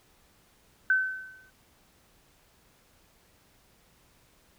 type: tone with exponential decay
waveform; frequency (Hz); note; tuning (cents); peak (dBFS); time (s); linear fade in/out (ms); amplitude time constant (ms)
sine; 1527; G6; -46; -18; 0.9-1.5; 2; 130
effects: pink hiss -63 dBFS RMS until 4.58 s